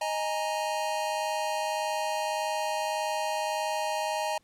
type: chord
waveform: square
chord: D# suspended fourth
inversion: none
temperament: equal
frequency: 622.3 / 830.6 / 932.3 Hz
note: D#5 / G#5 / A#5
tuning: 0 / 0 / 0 cents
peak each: -33 / -33 / -34 dBFS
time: 0.01-4.38 s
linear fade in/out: 5 ms
effects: pink hiss -68 dBFS RMS until 4.43 s + low-pass 11000 Hz 12 dB/octave